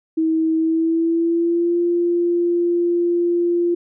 sine tone with pitch glide, 321.2 to 346.2 Hz, E4 to F4, -45 to -15 cents, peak -15 dBFS, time 0.17-3.75 s, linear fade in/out 10 ms, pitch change +130 cents, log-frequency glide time 0.56-1.79 s, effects none

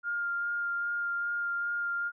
sine tone with vibrato, 1405 Hz, F6, 10 cents sharp, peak -29 dBFS, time 0.03-2.12 s, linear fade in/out 50 ms, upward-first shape sine, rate 2.5 Hz, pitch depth 12 cents each way, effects none

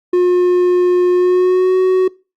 triangle tone with pitch glide, 358.5 to 372.4 Hz, F4 to F#4, +45 to +11 cents, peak -7 dBFS, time 0.13-2.08 s, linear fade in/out 5 ms, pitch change +66 cents, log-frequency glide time 1.12-1.77 s, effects noise-tail reverb RT60 0.3 s tail -23 dB re dry + Opus 48 kbps

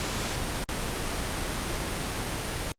pink noise with dropouts, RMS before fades -31 dBFS, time 0-2.72 s, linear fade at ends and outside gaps 1 ms, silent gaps 0.641-0.688 s, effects low-pass 10000 Hz 12 dB/octave + Opus 48 kbps

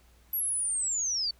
sine linear sweep, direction down, 11780 to 4435 Hz, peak -27 dBFS, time 0.33-1.31 s, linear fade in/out 5 ms, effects added 60 Hz sine -58 dBFS peak until 1.39 s + pink hiss -64 dBFS RMS until 1.39 s

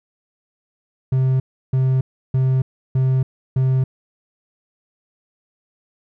triangle tone bursts, 130.81 Hz, C3, in tune, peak -12 dBFS, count 5, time 1.12-3.84 s, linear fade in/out 5 ms, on 280 ms, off 330 ms, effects none

